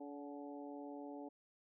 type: harmonic tone with a mistuned harmonic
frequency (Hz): 143.1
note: D3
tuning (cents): -45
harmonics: 2 / 3 / 4 / 5 / 6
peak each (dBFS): -48 / -54 / -54 / -56 / -57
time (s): 0-1.29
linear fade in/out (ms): 10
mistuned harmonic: 5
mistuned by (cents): +40
effects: none